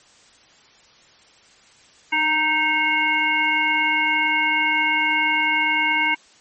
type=harmonic tone with a mistuned harmonic; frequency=311 Hz; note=D#4; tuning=1 cent flat; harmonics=1 / 3 / 5 / 7 / 9; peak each=-31 / -23 / -26 / -19 / -26 dBFS; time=2.12-6.15 s; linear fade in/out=10 ms; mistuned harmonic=1; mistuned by=-32 cents; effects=white hiss -52 dBFS RMS until 6.4 s + MP3 32 kbps

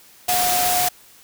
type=tone in noise; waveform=sine; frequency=721 Hz; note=F#5; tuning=45 cents flat; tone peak=-20 dBFS; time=0.28-0.89 s; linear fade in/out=10 ms; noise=white; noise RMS=-21 dBFS; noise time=0.28-0.89 s; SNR=-2 dB; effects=white hiss -49 dBFS RMS until 1.23 s

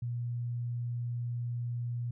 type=tone; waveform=sine; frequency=120 Hz; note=B2; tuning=49 cents flat; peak=-32 dBFS; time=0.02-2.11 s; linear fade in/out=5 ms; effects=none

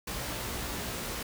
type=noise with comb filter; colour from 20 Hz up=pink; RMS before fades=-36 dBFS; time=0.07-1.23 s; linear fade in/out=5 ms; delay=17 ms; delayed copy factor=+0.65; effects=none

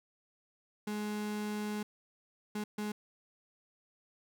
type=tone bursts at uneven times; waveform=35% pulse; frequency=210 Hz; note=G#3; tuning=19 cents sharp; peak=-33 dBFS; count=3; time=0.87-1.83 / 2.55-2.64 / 2.78-2.92 s; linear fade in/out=5 ms; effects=none

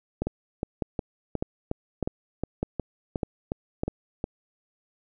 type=two click trains; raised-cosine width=2 ms; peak=-13 / -14 dBFS; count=7 / 12; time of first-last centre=0.22-3.834 / 0.27-4.241 s; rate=1.66 / 2.77 Hz; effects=none

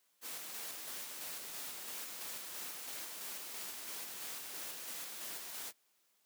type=noise with tremolo; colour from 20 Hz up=white; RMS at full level=-44 dBFS; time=0.21-5.73 s; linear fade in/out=50 ms; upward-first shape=square; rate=3 Hz; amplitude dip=25%; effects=white hiss -75 dBFS RMS until 6.25 s + high-pass 200 Hz 12 dB/octave

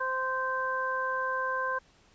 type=harmonic tone; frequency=520 Hz; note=C5; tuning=11 cents flat; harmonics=1 / 2 / 3; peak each=-35 / -31 / -32 dBFS; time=0-1.79 s; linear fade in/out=10 ms; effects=pink hiss -62 dBFS RMS until 2.14 s + resampled to 16000 Hz

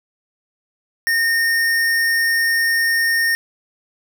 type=tone with hard clipping; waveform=sine; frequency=1835 Hz; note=A#6; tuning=28 cents flat; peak=-16 dBFS; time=1.07-3.35 s; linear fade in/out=0 ms; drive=18 dB; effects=none

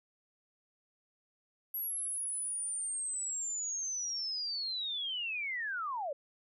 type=linear sweep; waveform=sine; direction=down; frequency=11630 to 533 Hz; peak=-34 dBFS; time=1.74-6.13 s; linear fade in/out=5 ms; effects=none

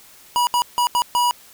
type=tone bursts at uneven times; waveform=square; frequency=970 Hz; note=B5; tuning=31 cents flat; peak=-16 dBFS; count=5; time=0.36-0.47 / 0.54-0.62 / 0.78-0.87 / 0.95-1.02 / 1.15-1.31 s; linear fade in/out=0 ms; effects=white hiss -47 dBFS RMS until 1.53 s

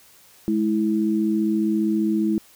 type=tone pair together; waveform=sine; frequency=211.5 / 326.4 Hz; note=G#3 / E4; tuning=+32 / -17 cents; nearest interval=minor sixth; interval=751 cents; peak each=-21 dBFS; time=0.48-2.38 s; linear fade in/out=0 ms; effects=white hiss -52 dBFS RMS until 2.55 s

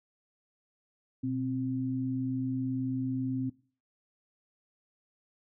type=tone pair together; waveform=sine; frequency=123.24 / 261.6 Hz; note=B2 / C4; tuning=-3 / 0 cents; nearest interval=octave + minor second; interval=1303 cents; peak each=-35 / -30 dBFS; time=1.23-3.5 s; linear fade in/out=10 ms; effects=noise-tail reverb RT60 0.4 s tail -20 dB re dry

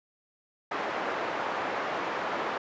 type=band-pass noise; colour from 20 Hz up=pink; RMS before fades=-32 dBFS; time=0.71-2.58 s; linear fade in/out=5 ms; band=500 to 1600 Hz; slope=12 dB/octave; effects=resampled to 16000 Hz

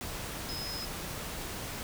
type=tone in noise; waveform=sine; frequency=5100 Hz; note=D#8; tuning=42 cents sharp; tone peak=-38 dBFS; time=0.49-0.85 s; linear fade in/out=0 ms; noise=pink; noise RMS=-39 dBFS; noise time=0.01-1.83 s; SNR=-2 dB; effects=none

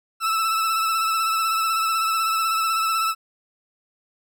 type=tone with vibrato; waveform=40% pulse; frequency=1318.5 Hz; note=E6; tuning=in tune; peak=-19 dBFS; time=0.2-3.15 s; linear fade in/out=50 ms; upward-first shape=sine; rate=16 Hz; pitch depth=30 cents each way; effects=none

